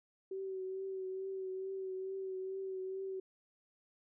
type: tone with vibrato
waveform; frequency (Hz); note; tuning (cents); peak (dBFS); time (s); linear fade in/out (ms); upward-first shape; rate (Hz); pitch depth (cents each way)
sine; 380.4; F#4; +48; -38; 0.31-3.2; 5; triangle; 2.3; 30
effects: none